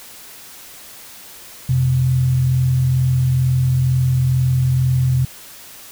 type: tone pair together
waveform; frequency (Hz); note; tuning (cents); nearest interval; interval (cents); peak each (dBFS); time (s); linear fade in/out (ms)
sine; 86.9 / 129.08; F2 / C3; -8 / -23; perfect fifth; 685; -24 / -13; 1.69-5.25; 5
effects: white hiss -39 dBFS RMS until 5.91 s